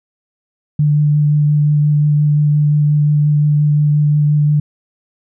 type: tone with vibrato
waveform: sine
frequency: 148.5 Hz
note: D3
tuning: 20 cents sharp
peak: -9 dBFS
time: 0.79-4.6 s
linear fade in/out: 5 ms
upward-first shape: sine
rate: 5.7 Hz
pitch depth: 11 cents each way
effects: none